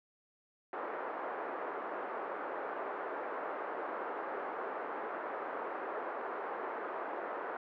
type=band-pass noise; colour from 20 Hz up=pink; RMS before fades=-40 dBFS; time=0.73-7.57 s; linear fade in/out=2 ms; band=390 to 1500 Hz; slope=24 dB/octave; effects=none